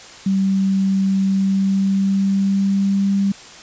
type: tone with pitch glide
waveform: sine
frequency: 193.2 to 197.49 Hz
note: G3 to G3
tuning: -25 to +13 cents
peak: -14 dBFS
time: 0.26-3.32 s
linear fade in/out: 5 ms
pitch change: +38 cents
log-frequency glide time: 1.22-3.2 s
effects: white hiss -39 dBFS RMS until 3.62 s + resampled to 16000 Hz